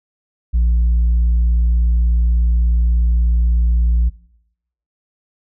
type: tone with tanh clipping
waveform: sine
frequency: 58.27 Hz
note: A#1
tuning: in tune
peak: -12 dBFS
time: 0.53-4.1 s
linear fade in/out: 20 ms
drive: 2 dB
effects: noise-tail reverb RT60 0.8 s tail -21 dB re dry